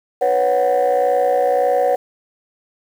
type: chord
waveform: sine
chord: B suspended second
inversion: none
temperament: just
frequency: 493.9 / 555.6 / 740.8 Hz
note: B4 / C#5 / F#5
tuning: 0 / +4 / +2 cents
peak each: -16 dBFS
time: 0.21-1.96 s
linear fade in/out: 10 ms
effects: tanh soft clip ceiling -9 dBFS + 7-bit